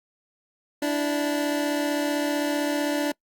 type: tone pair together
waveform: 25% pulse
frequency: 292.3 / 327.9 Hz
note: D4 / E4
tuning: -8 / -9 cents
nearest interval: major second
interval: 199 cents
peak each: -20 / -27 dBFS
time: 0.82-3.12 s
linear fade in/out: 5 ms
effects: noise-tail reverb RT60 0.1 s tail -25 dB re dry + Opus 48 kbps